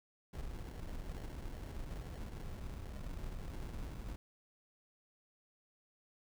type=noise with sample-and-hold; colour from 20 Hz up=brown; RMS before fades=-44 dBFS; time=0.33-4.16 s; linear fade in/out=2 ms; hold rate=1225 Hz; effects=none